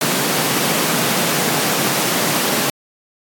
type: high-pass noise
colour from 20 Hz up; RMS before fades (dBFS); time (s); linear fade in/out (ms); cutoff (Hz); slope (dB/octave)
pink; -18; 0.01-2.7; 2; 140; 48
effects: AAC 64 kbps